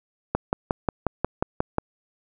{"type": "click train", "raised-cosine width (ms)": 1, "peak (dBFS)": -7, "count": 9, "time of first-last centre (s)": [0.35, 1.784], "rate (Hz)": 5.58, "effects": []}